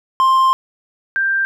triangle / sine tone pair in turn, 1052 / 1579.9 Hz, C6 / G6, +9 / +13 cents, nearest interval perfect fifth, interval 704 cents, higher second, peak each -8 / -14 dBFS, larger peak first, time 0.2-0.53 / 1.16-1.45 s, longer first, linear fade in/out 0 ms, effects none

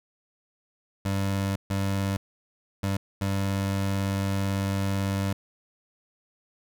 25% pulse tone bursts at uneven times, 98 Hz, G2, in tune, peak -21 dBFS, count 4, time 1.05-1.56 / 1.7-2.17 / 2.83-2.97 / 3.21-5.33 s, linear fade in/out 5 ms, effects none

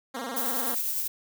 10% pulse tone with vibrato, 250 Hz, B3, 21 cents sharp, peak -24 dBFS, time 0.14-0.75 s, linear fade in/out 10 ms, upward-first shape square, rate 20 Hz, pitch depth 120 cents each way
violet noise with tremolo, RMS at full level -28 dBFS, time 0.36-1.08 s, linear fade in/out 10 ms, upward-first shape sine, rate 10 Hz, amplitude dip 30%
effects none

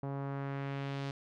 sawtooth tone with low-pass filter sweep, 138.59 Hz, C#3, in tune, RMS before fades -38 dBFS, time 0.03-1.11 s, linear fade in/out 2 ms, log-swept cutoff 850 to 4600 Hz, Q 1.2, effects none

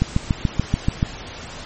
click train, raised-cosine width 5 ms, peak -4 dBFS, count 8, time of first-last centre 0.02-1.029 s, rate 6.94 Hz, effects pink hiss -35 dBFS RMS until 1.65 s + MP3 32 kbps

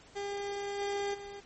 30% pulse tone with level steps, 402.5 Hz, G4, 46 cents sharp, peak -32 / -29 / -40 dBFS, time 0.15-1.41 s, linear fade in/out 20 ms, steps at 0.78 / 1.13 s, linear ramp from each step 20 ms, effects pink hiss -57 dBFS RMS until 1.45 s + MP3 32 kbps

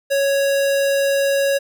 square tone, 554.4 Hz, C#5, in tune, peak -16 dBFS, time 0.1-1.59 s, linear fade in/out 20 ms, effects none

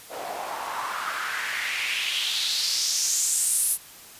white noise with band-pass filter sweep, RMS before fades -27 dBFS, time 0.09-3.78 s, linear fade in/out 50 ms, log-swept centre 590 to 11000 Hz, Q 3.3, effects white hiss -46 dBFS RMS until 4.19 s + resampled to 32000 Hz

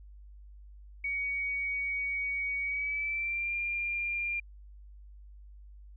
sine tone with pitch glide, 2248 to 2395 Hz, C#7 to D7, +24 to +33 cents, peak -30 dBFS, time 1.04-4.4 s, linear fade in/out 5 ms, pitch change +109 cents, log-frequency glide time 2.64-3.55 s, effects added 50 Hz sine -48 dBFS peak until 5.96 s

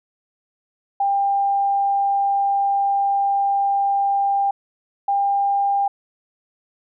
sine tone pair in turn, 796 / 799 Hz, G5 / G5, +26 / +33 cents, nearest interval unison, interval 7 cents, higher second, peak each -16 dBFS, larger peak neither, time 1-4.51 / 5.08-5.88 s, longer first, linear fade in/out 5 ms, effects none

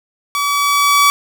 sawtooth tone with level ramp, 1143 Hz, D6, 47 cents flat, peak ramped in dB -12 to -4 dBFS, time 0.35-1.1 s, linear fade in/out 0 ms, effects none

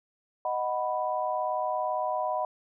sine chord, B major, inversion first, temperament equal, 622.3 / 740 / 987.8 Hz, D#5 / F#5 / B5, 0 / 0 / 0 cents, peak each -31 dBFS, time 0.45-2.45 s, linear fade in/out 2 ms, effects none

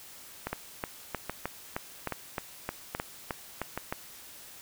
two click trains, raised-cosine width 0.5 ms, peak -17 / -16 dBFS, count 5 / 12, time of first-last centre 0.47-3.776 / 0.53-3.925 s, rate 1.21 / 3.24 Hz, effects white hiss -49 dBFS RMS until 4.61 s

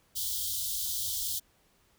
white band-stop noise, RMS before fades -33 dBFS, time 0.15-1.4 s, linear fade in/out 20 ms, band 110 to 3100 Hz, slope 96 dB/octave, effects pink hiss -67 dBFS RMS until 1.98 s

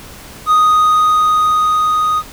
triangle tone with level ramp, 1244.5 Hz, D#6, in tune, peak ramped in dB -5 to -10 dBFS, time 0.46-2.23 s, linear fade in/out 50 ms, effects pink hiss -35 dBFS RMS until 2.32 s

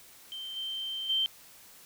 sine tone with level steps, 3124 Hz, G7, 7 cents flat, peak -37 / -33 / -25 dBFS, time 0.32-1.26 s, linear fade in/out 0 ms, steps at 0.56 / 1.09 s, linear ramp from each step 10 ms, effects white hiss -54 dBFS RMS until 1.85 s

